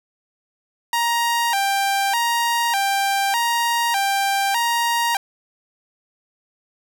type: tone with vibrato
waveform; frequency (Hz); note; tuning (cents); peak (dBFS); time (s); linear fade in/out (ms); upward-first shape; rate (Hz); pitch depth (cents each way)
sawtooth; 861; A5; -38; -14; 0.93-5.17; 2; square; 0.83; 150
effects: none